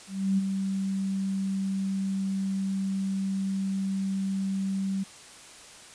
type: tone with ADSR envelope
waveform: sine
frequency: 193.4 Hz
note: G3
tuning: 23 cents flat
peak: -20 dBFS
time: 0.07-5.04 s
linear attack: 310 ms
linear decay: 23 ms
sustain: -6 dB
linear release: 14 ms
effects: white hiss -48 dBFS RMS until 5.94 s + resampled to 22050 Hz